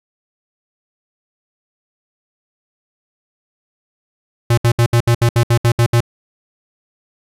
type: tone bursts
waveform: square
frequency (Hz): 118.1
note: A#2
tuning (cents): +23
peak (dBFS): -10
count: 11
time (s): 4.5-6.006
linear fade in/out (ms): 5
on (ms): 76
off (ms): 67
effects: resampled to 32000 Hz